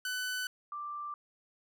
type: tone pair in turn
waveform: sawtooth / sine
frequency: 1500 / 1178.3 Hz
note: F#6 / D6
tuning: +23 / +5 cents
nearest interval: major third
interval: 418 cents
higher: first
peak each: -30 / -37 dBFS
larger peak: first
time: 0.05-0.47 / 0.72-1.14 s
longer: neither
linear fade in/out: 2 ms
effects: none

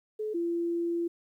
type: tone pair in turn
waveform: sine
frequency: 429.3 / 340.7 Hz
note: A4 / F4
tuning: -43 / -43 cents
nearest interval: major third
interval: 400 cents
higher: first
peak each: -30 / -27 dBFS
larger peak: second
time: 0.19-0.34 / 0.34-1.08 s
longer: second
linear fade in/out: 10 ms
effects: 11-bit

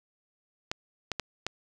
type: clicks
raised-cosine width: 0.2 ms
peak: -13 dBFS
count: 4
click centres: 0.715 / 1.117 / 1.197 / 1.466 s
effects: none

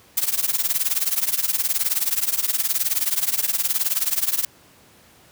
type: noise with tremolo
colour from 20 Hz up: blue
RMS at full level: -18 dBFS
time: 0.17-4.45 s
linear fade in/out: 2 ms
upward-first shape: triangle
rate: 19 Hz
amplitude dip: 95%
effects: pink hiss -52 dBFS RMS until 5.31 s + high-pass 80 Hz 12 dB/octave

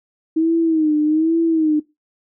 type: tone with vibrato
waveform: sine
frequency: 316.1 Hz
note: D#4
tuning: 27 cents sharp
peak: -13 dBFS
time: 0.36-1.8 s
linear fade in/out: 10 ms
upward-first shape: sine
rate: 1.2 Hz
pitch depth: 85 cents each way
effects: noise-tail reverb RT60 0.2 s tail -19 dB re dry

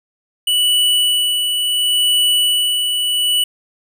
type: tone with tremolo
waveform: square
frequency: 2957 Hz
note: F#7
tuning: 2 cents flat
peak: -12 dBFS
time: 0.47-3.44 s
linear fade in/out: 5 ms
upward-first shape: sine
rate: 0.71 Hz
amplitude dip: 40%
effects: none

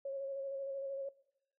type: tone with vibrato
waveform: sine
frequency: 547 Hz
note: C#5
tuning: 23 cents flat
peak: -37 dBFS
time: 0.05-1.09 s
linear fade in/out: 5 ms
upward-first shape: square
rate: 13 Hz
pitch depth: 19 cents each way
effects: noise-tail reverb RT60 0.8 s tail -20 dB re dry

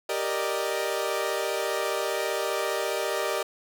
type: chord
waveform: sawtooth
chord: Eb major seventh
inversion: first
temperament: equal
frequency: 392 / 466.2 / 587.3 / 622.3 Hz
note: G4 / Bb4 / D5 / Eb5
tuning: 0 / 0 / 0 / 0 cents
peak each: -28 dBFS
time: 0.09-3.43 s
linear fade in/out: 5 ms
effects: none

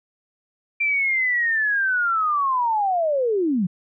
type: linear sweep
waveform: sine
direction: down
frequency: 2367 to 164.81 Hz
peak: -18 dBFS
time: 0.8-3.67 s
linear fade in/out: 10 ms
effects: none

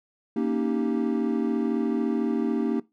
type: chord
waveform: triangle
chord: Eb dominant seventh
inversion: second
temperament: equal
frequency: 233.1 / 277.2 / 311.1 / 392 Hz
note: Bb3 / Db4 / Eb4 / G4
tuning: 0 / 0 / 0 / 0 cents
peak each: -24 / -27 / -27 / -29 dBFS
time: 0.36-2.8 s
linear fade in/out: 5 ms
effects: noise-tail reverb RT60 0.2 s tail -19 dB re dry

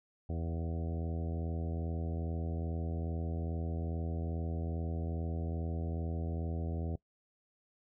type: harmonic tone with a mistuned harmonic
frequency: 82.41 Hz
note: E2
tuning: in tune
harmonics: 1 / 2 / 3 / 4 / 5 / 6 / 7 / 8 / 9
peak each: -35 / -41 / -45 / -47 / -49 / -51 / -52 / -53 / -54 dBFS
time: 0.29-6.96 s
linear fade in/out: 5 ms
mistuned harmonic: 8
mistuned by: +18 cents
effects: noise-tail reverb RT60 0.1 s tail -22 dB re dry

